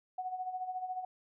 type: tone with tremolo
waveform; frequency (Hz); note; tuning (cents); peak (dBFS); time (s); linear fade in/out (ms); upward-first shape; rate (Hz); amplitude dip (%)
sine; 740; F#5; 0; -33; 0.18-1.05; 5; sine; 14; 65
effects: none